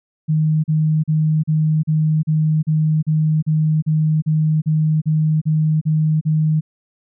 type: tone bursts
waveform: sine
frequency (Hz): 155.56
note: D#3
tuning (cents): 0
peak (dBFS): -13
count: 16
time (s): 0.28-6.61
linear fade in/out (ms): 20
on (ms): 360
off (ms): 38
effects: none